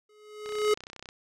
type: tone with exponential growth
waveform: square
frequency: 422.7 Hz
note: G#4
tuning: 31 cents sharp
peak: -20 dBFS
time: 0.09-0.74 s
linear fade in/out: 5 ms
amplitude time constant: 140 ms
type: click train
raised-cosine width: 0.2 ms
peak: -25 dBFS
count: 21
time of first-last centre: 0.46-1.089 s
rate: 31.8 Hz
effects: low-pass 9000 Hz 12 dB/octave